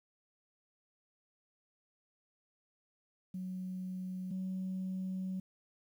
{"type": "tone pair in turn", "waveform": "sine", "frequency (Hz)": [185, 187.37], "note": ["F#3", "F#3"], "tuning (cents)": [0, 22], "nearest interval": "unison", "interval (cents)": 22, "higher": "second", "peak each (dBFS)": [-37, -34], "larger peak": "second", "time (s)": [[3.34, 4.31], [4.31, 5.4]], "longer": "second", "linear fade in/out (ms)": 5, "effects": ["tanh soft clip ceiling -32 dBFS", "11-bit"]}